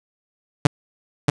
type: tone with echo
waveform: sawtooth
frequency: 144.8 Hz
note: D3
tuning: 24 cents flat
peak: -5 dBFS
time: 0.65-0.67 s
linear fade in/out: 5 ms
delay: 630 ms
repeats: 1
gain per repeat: -4 dB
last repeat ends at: 1.3 s
effects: resampled to 22050 Hz + 7-bit